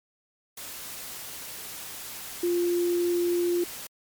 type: tone in noise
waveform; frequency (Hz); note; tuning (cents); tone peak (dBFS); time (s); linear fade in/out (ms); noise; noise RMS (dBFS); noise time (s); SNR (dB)
sine; 349.2; F4; 0; -22; 2.43-3.64; 5; white; -39; 0.57-3.87; +14
effects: MP3 96 kbps